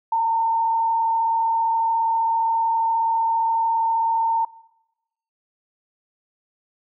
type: tone with frequency modulation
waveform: sine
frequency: 908 Hz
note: A#5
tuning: 46 cents flat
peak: -17 dBFS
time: 0.12-4.45 s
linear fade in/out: 5 ms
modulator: 34.9 Hz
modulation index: 0.42
effects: noise-tail reverb RT60 0.9 s tail -21 dB re dry